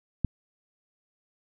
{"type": "click", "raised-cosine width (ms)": 5, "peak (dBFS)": -12, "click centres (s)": 0.247, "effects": []}